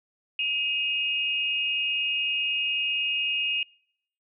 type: tone pair together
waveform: sine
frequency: 2531 / 2841 Hz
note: D#7 / F7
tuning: +29 / +29 cents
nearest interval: major second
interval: 200 cents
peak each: -27 / -27 dBFS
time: 0.39-3.63 s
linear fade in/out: 2 ms
effects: noise-tail reverb RT60 0.7 s tail -26 dB re dry